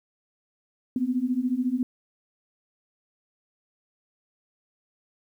sine beating tone pair, 243.3 / 257.3 Hz, B3 / C4, -26 / -29 cents, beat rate 14 Hz, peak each -27 / -25 dBFS, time 0.96-1.83 s, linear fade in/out 2 ms, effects 10-bit

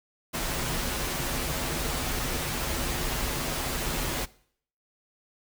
pink noise with comb filter, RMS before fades -30 dBFS, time 0.33-4.26 s, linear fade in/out 20 ms, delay 10 ms, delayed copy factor -0.55, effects noise-tail reverb RT60 0.6 s tail -21 dB re dry

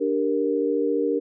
sine chord, G minor, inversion second, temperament equal, 293.7 / 392 / 466.2 Hz, D4 / G4 / Bb4, 0 / 0 / 0 cents, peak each -25 / -26 / -23 dBFS, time 0-1.2 s, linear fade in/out 20 ms, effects none

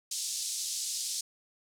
pink band-pass noise, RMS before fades -35 dBFS, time 0.11-1.21 s, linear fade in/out 5 ms, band 4500 to 9600 Hz, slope 24 dB/octave, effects none

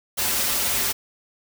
white noise with comb filter, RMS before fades -23 dBFS, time 0.17-0.93 s, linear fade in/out 20 ms, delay 6.3 ms, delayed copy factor -0.95, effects none

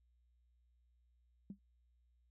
sine tone with exponential decay, 198.1 Hz, G3, 18 cents sharp, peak -40 dBFS, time 1.5-1.59 s, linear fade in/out 2 ms, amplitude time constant 18 ms, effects tanh soft clip ceiling -36 dBFS + added 60 Hz sine -70 dBFS peak until 2.3 s

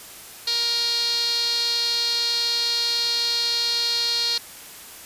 sawtooth tone with band-pass filter, 469.1 Hz, A#4, 11 cents sharp, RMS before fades -23 dBFS, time 0.47-4.38 s, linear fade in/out 5 ms, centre 4300 Hz, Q 8.7, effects white hiss -41 dBFS RMS until 5.05 s + resampled to 32000 Hz

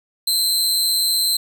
sawtooth tone with amplitude modulation, 4092 Hz, C8, 39 cents flat, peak -11 dBFS, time 0.27-1.37 s, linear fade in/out 5 ms, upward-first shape sine, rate 204 Hz, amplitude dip 55%, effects none

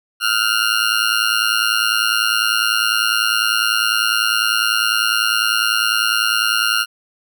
20% pulse tone with amplitude modulation, 1408 Hz, F6, 14 cents sharp, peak -6 dBFS, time 0.2-6.86 s, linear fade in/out 50 ms, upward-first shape sine, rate 110 Hz, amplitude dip 85%, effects none

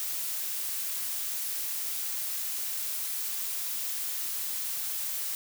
blue noise, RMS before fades -33 dBFS, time 0-5.35 s, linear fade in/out 0 ms, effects none

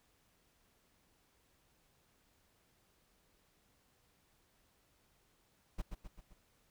brown noise with echo, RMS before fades -37 dBFS, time 5.78-5.82 s, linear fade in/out 10 ms, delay 130 ms, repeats 4, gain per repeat -5 dB, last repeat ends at 6.34 s, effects pink hiss -73 dBFS RMS until 6.7 s

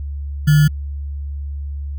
sine tone with sample-and-hold, 150 Hz, D3, 37 cents sharp, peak -8 dBFS, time 0.47-0.68 s, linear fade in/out 10 ms, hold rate 1575 Hz, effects added 71 Hz sine -23 dBFS peak until 1.98 s

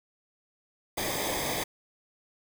pink noise with comb filter, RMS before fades -31 dBFS, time 0.97-1.64 s, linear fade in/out 10 ms, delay 0.71 ms, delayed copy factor -0.75, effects none

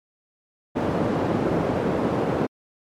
white band-pass noise, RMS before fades -23 dBFS, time 0.75-2.47 s, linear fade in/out 20 ms, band 120 to 480 Hz, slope 12 dB/octave, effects MP3 64 kbps

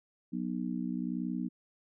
harmonic tone, 61.2 Hz, B1, 15 cents flat, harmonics 3 / 4 / 5, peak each -36 / -35 / -39 dBFS, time 0.32-1.49 s, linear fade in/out 20 ms, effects none

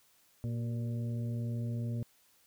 harmonic tone with a mistuned harmonic, 117.4 Hz, A#2, 13 cents sharp, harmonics 1 / 2 / 3 / 4 / 5, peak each -33 / -40 / -52 / -52 / -52 dBFS, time 0.44-2.03 s, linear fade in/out 0 ms, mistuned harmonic 3, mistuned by +73 cents, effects white hiss -67 dBFS RMS until 2.46 s

